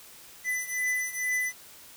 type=beating tone pair; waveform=square; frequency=2000 / 2002.2 Hz; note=B6 / B6; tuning=+21 / +23 cents; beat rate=2.2 Hz; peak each=-30 / -33 dBFS; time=0.44-1.53 s; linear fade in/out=50 ms; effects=white hiss -50 dBFS RMS until 1.96 s